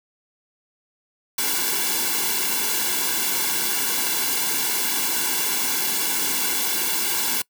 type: noise with comb filter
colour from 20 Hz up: white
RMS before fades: -23 dBFS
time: 1.38-7.42 s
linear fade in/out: 5 ms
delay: 1.6 ms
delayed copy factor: -0.9
effects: noise-tail reverb RT60 0.1 s tail -24 dB re dry + high-pass 200 Hz 12 dB/octave